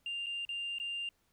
sine tone with dropouts, 2794 Hz, F7, in tune, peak -34 dBFS, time 0.06-1.09 s, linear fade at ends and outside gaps 2 ms, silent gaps 0.261-0.266 / 0.451-0.49 / 0.785-0.799 s, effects tanh soft clip ceiling -32 dBFS + pink hiss -74 dBFS RMS until 1.32 s

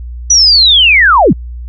sine linear sweep, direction down, 5960 to 105.6 Hz, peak -3 dBFS, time 0.3-1.33 s, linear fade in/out 5 ms, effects added 60 Hz sine -21 dBFS peak until 1.68 s

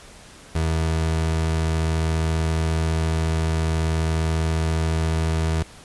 30% pulse tone, 80.5 Hz, E2, 41 cents flat, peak -17 dBFS, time 0.55-5.63 s, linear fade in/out 5 ms, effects pink hiss -45 dBFS RMS until 5.84 s + resampled to 24000 Hz

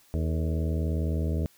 harmonic tone with a mistuned harmonic, 79.7 Hz, D#2, 42 cents sharp, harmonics 1 / 2 / 3 / 4 / 5 / 6 / 7 / 8, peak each -26 / -32 / -36 / -38 / -40 / -42 / -43 / -44 dBFS, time 0.14-1.46 s, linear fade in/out 0 ms, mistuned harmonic 5, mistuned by +92 cents, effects white hiss -60 dBFS RMS until 1.57 s

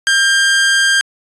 sawtooth tone with amplitude modulation, 1596 Hz, G6, 31 cents sharp, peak -5 dBFS, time 0.07-1.01 s, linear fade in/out 0 ms, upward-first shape sine, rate 245 Hz, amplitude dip 25%, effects resampled to 22050 Hz

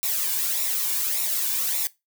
blue noise with flanger, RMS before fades -25 dBFS, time 0.03-1.87 s, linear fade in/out 0 ms, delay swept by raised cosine 0.63 to 1.56 ms, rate 1.7 Hz, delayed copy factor -0.65, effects noise-tail reverb RT60 0.2 s tail -19 dB re dry

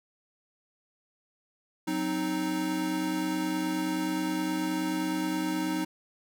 square chord, C diminished, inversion second, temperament equal, 185 / 261.6 / 311.1 Hz, Gb3 / C4 / Eb4, 0 / 0 / 0 cents, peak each -36 / -36 / -30 dBFS, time 1.87-5.85 s, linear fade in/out 10 ms, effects none

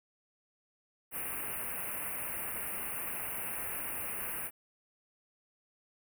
white band-stop noise, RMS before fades -38 dBFS, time 1.11-4.51 s, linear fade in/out 50 ms, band 2800 to 9100 Hz, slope 96 dB/octave, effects none

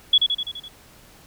sine tone with echo, 3376 Hz, G#7, 28 cents sharp, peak -11 dBFS, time 0.13-0.18 s, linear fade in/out 5 ms, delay 84 ms, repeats 6, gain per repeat -4 dB, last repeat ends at 0.684 s, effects pink hiss -50 dBFS RMS until 1.26 s

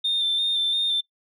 sine tone with vibrato, 3602 Hz, A7, 40 cents sharp, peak -19 dBFS, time 0.04-1.01 s, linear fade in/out 10 ms, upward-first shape square, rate 2.9 Hz, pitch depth 22 cents each way, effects noise-tail reverb RT60 0.1 s tail -21 dB re dry + tanh soft clip ceiling -17 dBFS

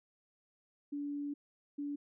sine tone bursts at uneven times, 288 Hz, D4, 34 cents flat, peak -36 dBFS, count 2, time 0.92-1.34 / 1.78-1.96 s, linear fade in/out 10 ms, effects none

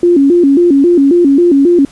sine tone with vibrato, 311.1 Hz, D#4, in tune, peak -4 dBFS, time 0.03-1.85 s, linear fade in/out 2 ms, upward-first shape square, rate 3.7 Hz, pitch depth 200 cents each way, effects pink hiss -41 dBFS RMS until 1.91 s + resampled to 24000 Hz

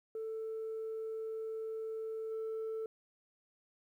sine tone with level steps, 442.9 Hz, A4, 11 cents sharp, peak -36 / -34 dBFS, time 0.15-2.86 s, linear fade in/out 2 ms, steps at 2.3 s, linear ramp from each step 20 ms, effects tanh soft clip ceiling -35 dBFS + 12-bit

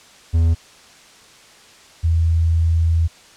triangle / sine tone pair in turn, 82.41 / 82.41 Hz, E2 / E2, 0 / 0 cents, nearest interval unison, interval 0 cents, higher neither, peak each -10 / -13 dBFS, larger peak first, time 0.33-0.55 / 2.03-3.08 s, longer second, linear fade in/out 20 ms, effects white hiss -46 dBFS RMS until 3.36 s + low-pass 7000 Hz 12 dB/octave

